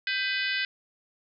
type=harmonic tone with a mistuned harmonic; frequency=500 Hz; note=B4; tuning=21 cents sharp; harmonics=3 / 4 / 5 / 6 / 7 / 8 / 9 / 10; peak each=-30 / -32 / -34 / -36 / -37 / -38 / -39 / -40 dBFS; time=0.07-0.65 s; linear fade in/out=2 ms; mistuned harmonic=3; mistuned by=+75 cents; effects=none